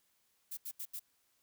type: noise bursts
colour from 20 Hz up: violet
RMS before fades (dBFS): -42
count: 4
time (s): 0.51-0.996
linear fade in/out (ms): 10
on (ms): 63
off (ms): 78
effects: white hiss -75 dBFS RMS until 1.42 s